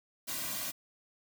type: noise with comb filter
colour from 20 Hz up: white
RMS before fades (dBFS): -37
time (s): 0.27-0.72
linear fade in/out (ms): 20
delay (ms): 2.3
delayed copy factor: -0.95
effects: none